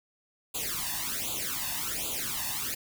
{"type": "noise with flanger", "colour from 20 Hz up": "white", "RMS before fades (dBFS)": -33, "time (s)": [0.54, 2.75], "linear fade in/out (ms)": 10, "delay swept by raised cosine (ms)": [0.27, 1.13], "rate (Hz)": 1.3, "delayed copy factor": 0.95, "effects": []}